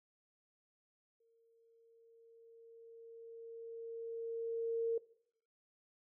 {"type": "tone with exponential growth", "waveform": "sine", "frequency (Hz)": 458.8, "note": "A#4", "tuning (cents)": -28, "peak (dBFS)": -31, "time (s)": [1.2, 4.98], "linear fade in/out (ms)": 5, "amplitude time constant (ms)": 820, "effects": ["noise-tail reverb RT60 0.7 s tail -20 dB re dry"]}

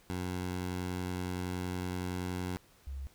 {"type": "tone pair in turn", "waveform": ["15% pulse", "sine"], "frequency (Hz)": [90.7, 67.95], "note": ["F#2", "C#2"], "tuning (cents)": [-34, -34], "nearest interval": "perfect fourth", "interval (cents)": 500, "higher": "first", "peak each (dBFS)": [-28, -37], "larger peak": "first", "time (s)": [[0.1, 2.57], [2.87, 3.07]], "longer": "first", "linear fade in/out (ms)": 0, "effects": ["pink hiss -63 dBFS RMS until 3.14 s"]}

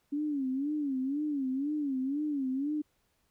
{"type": "tone with vibrato", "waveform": "sine", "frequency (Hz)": 280, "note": "C#4", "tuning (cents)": 18, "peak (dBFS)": -29, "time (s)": [0.12, 2.82], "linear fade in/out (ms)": 10, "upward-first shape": "sine", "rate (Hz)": 2, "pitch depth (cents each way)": 140, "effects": ["pink hiss -74 dBFS RMS until 3.3 s"]}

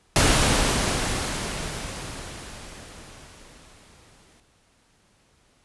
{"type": "noise with exponential decay", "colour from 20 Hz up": "pink", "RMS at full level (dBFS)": -17, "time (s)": [0.16, 4.4], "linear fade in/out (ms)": 1, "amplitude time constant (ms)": 920, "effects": ["pink hiss -62 dBFS RMS until 5.64 s", "resampled to 24000 Hz"]}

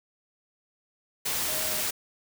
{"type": "tone in noise", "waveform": "sine", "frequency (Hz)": 622, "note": "D#5", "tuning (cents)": -1, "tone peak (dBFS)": -39, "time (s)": [1.48, 1.81], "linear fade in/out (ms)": 10, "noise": "white", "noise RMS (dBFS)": -29, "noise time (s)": [1.25, 1.91], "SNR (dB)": -13, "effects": []}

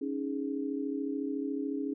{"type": "chord", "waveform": "sine", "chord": "C# suspended second", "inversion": "none", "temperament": "equal", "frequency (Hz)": [277.2, 311.1, 415.3], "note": ["C#4", "D#4", "G#4"], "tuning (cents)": [0, 0, 0], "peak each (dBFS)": [-33, -37, -38], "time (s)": [0.01, 1.94], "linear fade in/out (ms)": 10, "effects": []}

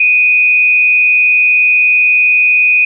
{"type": "tone with frequency modulation", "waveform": "sine", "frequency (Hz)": 2484, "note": "D#7", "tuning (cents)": -3, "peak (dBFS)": -6, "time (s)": [0, 2.85], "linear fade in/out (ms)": 5, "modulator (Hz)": 123, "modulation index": 0.42, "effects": []}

